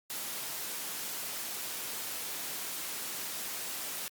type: noise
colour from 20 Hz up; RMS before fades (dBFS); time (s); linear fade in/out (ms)
white; -38; 0.1-4.08; 0
effects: high-pass 150 Hz 12 dB/octave + Opus 48 kbps